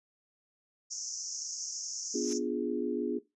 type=band-pass noise; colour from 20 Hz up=white; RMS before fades=-39 dBFS; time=0.9-2.39 s; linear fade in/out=20 ms; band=5300 to 6800 Hz; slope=96 dB/octave
type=noise with exponential growth; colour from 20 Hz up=white; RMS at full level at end=-45 dBFS; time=2.13-2.33 s; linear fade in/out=0 ms; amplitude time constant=43 ms
type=chord; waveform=sine; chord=B diminished seventh; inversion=none; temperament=equal; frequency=246.9 / 293.7 / 349.2 / 415.3 Hz; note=B3 / D4 / F4 / Ab4; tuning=0 / 0 / 0 / 0 cents; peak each=-35 dBFS; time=2.14-3.19 s; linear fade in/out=10 ms
effects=noise-tail reverb RT60 0.2 s tail -17 dB re dry + resampled to 24000 Hz